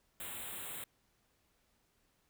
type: band-stop noise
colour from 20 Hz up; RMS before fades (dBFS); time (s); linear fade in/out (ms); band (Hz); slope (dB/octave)
white; -44; 0.2-0.84; 2; 3900 to 7400; 96
effects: pink hiss -75 dBFS RMS until 2.29 s